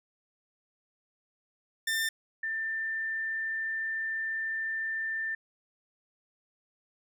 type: tone pair in turn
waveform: sawtooth / sine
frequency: 1794 / 1787 Hz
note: A6 / A6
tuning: +33 / +26 cents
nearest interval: unison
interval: 7 cents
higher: first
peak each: -24 / -30 dBFS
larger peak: first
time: 1.87-2.09 / 2.43-5.35 s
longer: second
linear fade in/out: 5 ms
effects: none